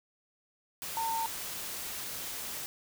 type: tone in noise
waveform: sine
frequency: 908 Hz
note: A#5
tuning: 46 cents flat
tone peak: -30 dBFS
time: 0.97-1.26 s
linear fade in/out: 0 ms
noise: white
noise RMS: -39 dBFS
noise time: 0.82-2.66 s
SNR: +6 dB
effects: none